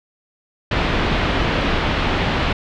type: low-pass noise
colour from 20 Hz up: pink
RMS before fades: -19 dBFS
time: 0.71-2.53 s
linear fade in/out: 5 ms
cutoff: 3600 Hz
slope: 24 dB/octave
effects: none